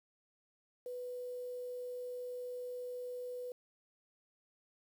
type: tone with quantisation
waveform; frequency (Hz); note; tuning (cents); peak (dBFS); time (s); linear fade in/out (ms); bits
sine; 495.2; B4; +5; -40; 0.86-3.52; 2; 10
effects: none